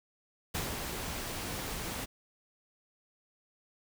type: noise with ADSR envelope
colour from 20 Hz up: pink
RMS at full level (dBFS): -34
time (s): 0.54-2.06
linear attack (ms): 11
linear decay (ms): 160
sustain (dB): -4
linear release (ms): 22
effects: none